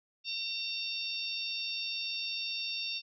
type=harmonic tone; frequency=911 Hz; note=A#5; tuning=40 cents flat; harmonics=3 / 4 / 5 / 6; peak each=-38 / -39 / -40 / -41 dBFS; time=0.24-3.02 s; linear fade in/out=50 ms; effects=none